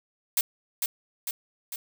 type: noise with echo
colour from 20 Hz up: blue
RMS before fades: -23 dBFS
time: 0.37-0.41 s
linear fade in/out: 2 ms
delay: 450 ms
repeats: 3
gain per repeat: -4 dB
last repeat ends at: 1.76 s
effects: none